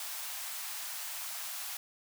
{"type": "high-pass noise", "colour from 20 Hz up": "white", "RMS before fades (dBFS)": -40, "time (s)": [0, 1.77], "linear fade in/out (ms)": 2, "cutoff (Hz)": 650, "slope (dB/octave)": 48, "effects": []}